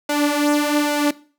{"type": "tone with flanger", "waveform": "sawtooth", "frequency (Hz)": 293.7, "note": "D4", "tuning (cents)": 0, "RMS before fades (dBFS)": -18, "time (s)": [0.09, 1.11], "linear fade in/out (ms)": 5, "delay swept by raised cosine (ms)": [2, 6.7], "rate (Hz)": 1.2, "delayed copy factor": 0.6, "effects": ["noise-tail reverb RT60 0.4 s tail -19 dB re dry"]}